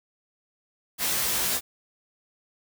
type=noise with comb filter; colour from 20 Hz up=white; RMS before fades=-26 dBFS; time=0.98-1.61 s; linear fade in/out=50 ms; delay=16 ms; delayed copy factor=+0.95; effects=none